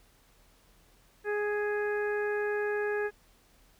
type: harmonic tone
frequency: 415.9 Hz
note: G#4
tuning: 2 cents sharp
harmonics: 1 / 2 / 3 / 4 / 5 / 6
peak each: -29 / -40 / -45 / -35 / -49 / -48 dBFS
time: 1.24-3.11 s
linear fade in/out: 50 ms
effects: added 40 Hz sine -64 dBFS peak until 3.79 s + pink hiss -64 dBFS RMS until 3.79 s